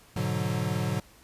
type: chord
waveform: square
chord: G# half-diminished seventh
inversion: none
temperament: equal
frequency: 103.83 / 123.47 / 146.83 / 185 Hz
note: G#2 / B2 / D3 / F#3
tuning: 0 / 0 / 0 / 0 cents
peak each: -33 dBFS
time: 0.16-1 s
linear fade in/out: 5 ms
effects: pink hiss -56 dBFS RMS until 1.23 s + resampled to 32000 Hz